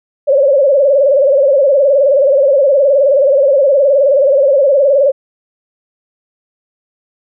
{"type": "tone with vibrato", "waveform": "sine", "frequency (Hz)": 554.4, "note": "C#5", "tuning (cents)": 0, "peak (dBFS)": -6, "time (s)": [0.27, 5.12], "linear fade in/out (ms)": 20, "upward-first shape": "sine", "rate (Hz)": 19, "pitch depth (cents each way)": 110, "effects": []}